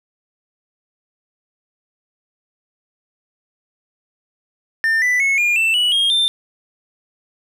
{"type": "tone with pitch steps", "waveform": "triangle", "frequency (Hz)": [1800, 1985.7, 2191, 2417, 2666, 2941, 3245, 3579], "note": ["A6", "B6", "C#7", "D7", "E7", "F#7", "G#7", "A7"], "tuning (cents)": [39, 9, -21, 49, 19, -11, -41, 29], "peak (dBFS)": -12, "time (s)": [4.84, 6.28], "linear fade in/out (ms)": 0, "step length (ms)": 180, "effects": []}